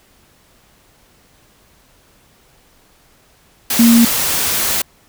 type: tone in noise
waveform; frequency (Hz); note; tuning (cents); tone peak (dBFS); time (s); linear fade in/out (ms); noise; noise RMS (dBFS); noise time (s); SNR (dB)
sine; 232.8; A#3; -2; -6; 3.79-4.05; 5; white; -17; 3.7-4.82; +8
effects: pink hiss -52 dBFS RMS until 5.08 s